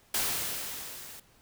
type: noise with level ramp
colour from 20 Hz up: white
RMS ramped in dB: -28 to -47 dBFS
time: 0.14-1.2 s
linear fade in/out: 5 ms
effects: pink hiss -62 dBFS RMS until 1.41 s